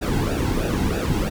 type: noise with flanger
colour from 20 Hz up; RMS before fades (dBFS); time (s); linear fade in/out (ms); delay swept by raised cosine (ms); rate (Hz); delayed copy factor
brown; -22; 0.01-1.3; 20; 0.93 to 1.73; 3.1; -0.7
effects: none